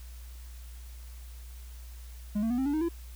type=tone with pitch steps; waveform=triangle; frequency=207.7 / 225.2 / 244.2 / 264.7 / 287 / 311.2 / 337.4 Hz; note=G#3 / A3 / B3 / C4 / D4 / D#4 / E4; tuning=0 / +40 / -19 / +20 / -40 / 0 / +40 cents; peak=-24 dBFS; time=2.35-2.889 s; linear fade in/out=10 ms; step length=77 ms; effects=added 60 Hz sine -42 dBFS peak until 3.15 s + white hiss -56 dBFS RMS until 3.15 s